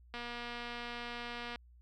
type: click train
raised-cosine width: 0.3 ms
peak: -27 dBFS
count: 340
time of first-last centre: 0.14-1.558 s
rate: 239 Hz
effects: added 60 Hz sine -57 dBFS peak until 1.81 s

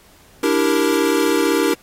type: chord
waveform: square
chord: E half-diminished seventh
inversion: third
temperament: equal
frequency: 293.7 / 329.6 / 392 / 466.2 Hz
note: D4 / E4 / G4 / Bb4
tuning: 0 / 0 / 0 / 0 cents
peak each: -21 dBFS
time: 0.43-1.74 s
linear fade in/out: 5 ms
effects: pink hiss -50 dBFS RMS until 1.82 s + AAC 48 kbps

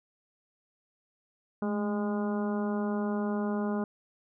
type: harmonic tone with a mistuned harmonic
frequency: 205.5 Hz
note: G#3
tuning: 18 cents flat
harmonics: 1 / 2 / 3 / 4 / 5 / 6 / 7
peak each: -29 / -35 / -39 / -41 / -43 / -45 / -46 dBFS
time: 1.62-3.84 s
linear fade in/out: 2 ms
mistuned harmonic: 1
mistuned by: +44 cents
effects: none

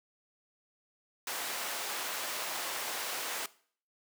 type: high-pass noise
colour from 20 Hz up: pink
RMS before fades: -37 dBFS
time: 1.27-3.46 s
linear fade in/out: 2 ms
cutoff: 650 Hz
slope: 12 dB/octave
effects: noise-tail reverb RT60 0.5 s tail -19 dB re dry

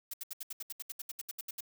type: noise bursts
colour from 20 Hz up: blue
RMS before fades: -40 dBFS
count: 16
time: 0.11-1.607 s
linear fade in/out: 5 ms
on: 27 ms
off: 71 ms
effects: none

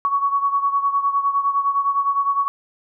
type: beating tone pair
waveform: sine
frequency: 1117 / 1126.8 Hz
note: C#6 / C#6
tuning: +13 / +28 cents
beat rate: 9.8 Hz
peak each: -18 / -23 dBFS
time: 0.05-2.48 s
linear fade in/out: 0 ms
effects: none

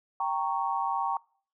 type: chord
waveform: sine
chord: G diminished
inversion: none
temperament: equal with one note detuned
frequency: 784 / 927 / 1108.7 Hz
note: G5 / Bb5 / Db6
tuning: 0 / -10 / 0 cents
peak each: -31 dBFS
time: 0.2-1.17 s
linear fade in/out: 2 ms
effects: noise-tail reverb RT60 0.5 s tail -25 dB re dry

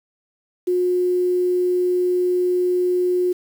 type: tone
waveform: sine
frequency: 360 Hz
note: F#4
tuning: 47 cents flat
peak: -16 dBFS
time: 0.67-3.33 s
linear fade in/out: 10 ms
effects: 7-bit

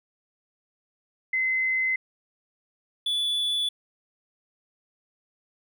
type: tone pair in turn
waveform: sine / triangle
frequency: 2052 / 3451 Hz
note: C7 / A7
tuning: -34 / -34 cents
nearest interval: major sixth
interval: 900 cents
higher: second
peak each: -22 dBFS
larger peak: neither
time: 1.33-1.96 / 3.06-3.69 s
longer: neither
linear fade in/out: 5 ms
effects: none

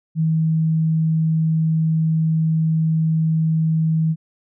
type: tone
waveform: sine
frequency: 160 Hz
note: D#3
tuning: 49 cents sharp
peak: -15 dBFS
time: 0.15-4.16 s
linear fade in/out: 50 ms
effects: none

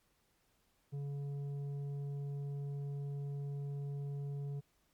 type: tone with tanh clipping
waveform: sine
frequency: 141.6 Hz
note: C#3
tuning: 37 cents sharp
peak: -39 dBFS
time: 0.92-4.61 s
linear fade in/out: 20 ms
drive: 7 dB
effects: pink hiss -75 dBFS RMS until 4.93 s + MP3 96 kbps

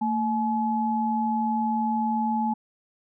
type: tone pair together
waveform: sine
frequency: 225.7 / 853 Hz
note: A3 / G#5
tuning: +44 / +46 cents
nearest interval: octave + major seventh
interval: 2302 cents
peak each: -25 dBFS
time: 0.01-2.54 s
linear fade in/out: 10 ms
effects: none

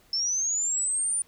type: linear sweep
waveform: sine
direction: up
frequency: 5274 to 9397 Hz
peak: -24 dBFS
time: 0.13-1.22 s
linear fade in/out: 2 ms
effects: pink hiss -60 dBFS RMS until 1.27 s

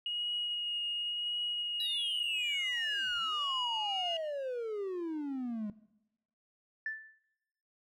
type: tone with vibrato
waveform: sine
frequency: 2880 Hz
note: F#7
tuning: 47 cents flat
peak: -32 dBFS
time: 0.06-4.17 s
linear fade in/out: 2 ms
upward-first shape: triangle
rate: 0.93 Hz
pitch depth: 14 cents each way
type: exponential sweep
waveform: triangle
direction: down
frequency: 3951 to 204.4 Hz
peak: -32 dBFS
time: 1.8-5.7 s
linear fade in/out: 2 ms
type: tone with exponential decay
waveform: sine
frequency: 1760 Hz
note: A6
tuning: in tune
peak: -31 dBFS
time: 6.86-7.24 s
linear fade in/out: 2 ms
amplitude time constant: 82 ms
effects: noise-tail reverb RT60 0.9 s tail -19 dB re dry + tanh soft clip ceiling -26 dBFS

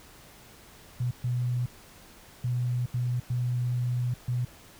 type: tone bursts at uneven times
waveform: sine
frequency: 123.1 Hz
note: B2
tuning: 5 cents flat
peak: -25 dBFS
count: 6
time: 1-1.11 / 1.24-1.66 / 2.44-2.86 / 2.94-3.2 / 3.3-4.14 / 4.28-4.45 s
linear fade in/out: 5 ms
effects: pink hiss -52 dBFS RMS until 4.79 s

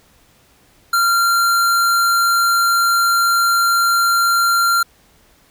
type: tone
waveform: square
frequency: 1381 Hz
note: F6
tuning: 20 cents flat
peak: -13 dBFS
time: 0.93-4.83 s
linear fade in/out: 5 ms
effects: pink hiss -53 dBFS RMS until 5.5 s

